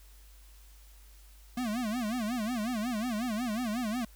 square tone with vibrato, 230 Hz, A#3, 23 cents flat, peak -31 dBFS, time 1.57-4.05 s, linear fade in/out 5 ms, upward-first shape sine, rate 5.5 Hz, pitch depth 180 cents each way, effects added 50 Hz sine -52 dBFS peak until 4.15 s + white hiss -61 dBFS RMS until 4.15 s

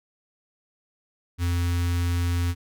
square tone with notch filter, 86.9 Hz, F2, 8 cents flat, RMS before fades -24 dBFS, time 1.38-2.55 s, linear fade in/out 50 ms, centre 600 Hz, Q 0.61, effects none

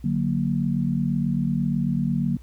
sine chord, D augmented, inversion none, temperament equal, 146.83 / 185 / 233.1 Hz, D3 / F#3 / A#3, 0 / 0 / 0 cents, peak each -25 dBFS, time 0.04-2.37 s, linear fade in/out 5 ms, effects added 60 Hz sine -41 dBFS peak until 2.42 s + pink hiss -60 dBFS RMS until 2.42 s

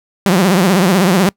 sawtooth tone with vibrato, 185.7 Hz, F#3, 7 cents sharp, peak -5 dBFS, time 0.26-1.29 s, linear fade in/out 0 ms, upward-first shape triangle, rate 16 Hz, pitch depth 190 cents each way, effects noise-tail reverb RT60 0.1 s tail -25 dB re dry

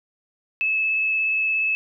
sine tone with vibrato, 2603 Hz, E7, 22 cents flat, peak -19 dBFS, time 0.61-1.75 s, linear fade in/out 0 ms, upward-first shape sine, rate 17 Hz, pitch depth 12 cents each way, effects none

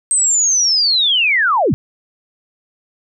sine linear sweep, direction down, 8370 to 81.1 Hz, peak -11 dBFS, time 0.11-1.74 s, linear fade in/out 0 ms, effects none

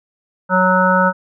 harmonic tone, 185 Hz, F#3, in tune, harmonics 1 / 3 / 5 / 7 / 8, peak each -17 / -17 / -17 / -17 / -17 dBFS, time 0.49-1.13 s, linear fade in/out 50 ms, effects none

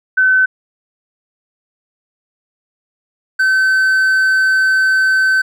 sine / triangle tone pair in turn, 1521 / 1533.3 Hz, F#6 / G6, +47 / -39 cents, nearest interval unison, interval 14 cents, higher second, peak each -8 dBFS, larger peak neither, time 0.17-0.46 / 3.39-5.42 s, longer second, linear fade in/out 10 ms, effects none

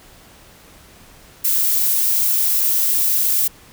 violet noise, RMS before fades -17 dBFS, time 1.44-3.48 s, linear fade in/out 10 ms, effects pink hiss -46 dBFS RMS until 3.72 s

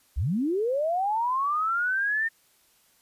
sine linear sweep, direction up, 49 to 1830 Hz, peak -23 dBFS, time 0.16-2.29 s, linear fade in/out 20 ms, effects white hiss -63 dBFS RMS until 3.01 s + resampled to 32000 Hz

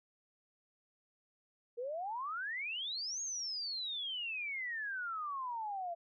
sine exponential two-way sweep, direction up then down, 459.8 to 6650 to 668 Hz, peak -37 dBFS, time 1.77-5.95 s, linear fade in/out 20 ms, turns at 3.21 s, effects none

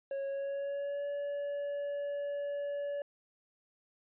triangle tone with pitch glide, 550 to 572 Hz, C#5 to D5, -14 to -46 cents, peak -32 dBFS, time 0.11-3.02 s, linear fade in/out 2 ms, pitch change +68 cents, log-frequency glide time 0.27-1.06 s, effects resampled to 8000 Hz

